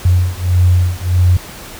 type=beating tone pair; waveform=sine; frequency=89.2 / 90.8 Hz; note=F2 / F#2; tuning=+37 / -32 cents; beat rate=1.6 Hz; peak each=-12 dBFS; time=0.05-1.37 s; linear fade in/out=5 ms; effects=pink hiss -32 dBFS RMS until 1.79 s